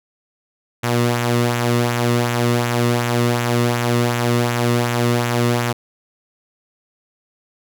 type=tone with flanger; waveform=sawtooth; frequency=120 Hz; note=B2; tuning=49 cents flat; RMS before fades=-18 dBFS; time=0.83-5.73 s; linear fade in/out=10 ms; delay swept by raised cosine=0.2 to 1.3 ms; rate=2.7 Hz; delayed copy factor=-0.5; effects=none